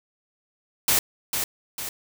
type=noise with echo; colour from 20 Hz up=white; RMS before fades=-20 dBFS; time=0.88-0.99 s; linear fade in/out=2 ms; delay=450 ms; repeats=2; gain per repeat=-6 dB; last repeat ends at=1.89 s; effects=none